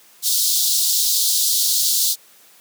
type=high-pass noise; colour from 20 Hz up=pink; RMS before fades=-18 dBFS; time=0.22-2.16 s; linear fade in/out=50 ms; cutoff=3700 Hz; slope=48 dB/octave; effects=white hiss -50 dBFS RMS until 2.6 s + high-pass 200 Hz 12 dB/octave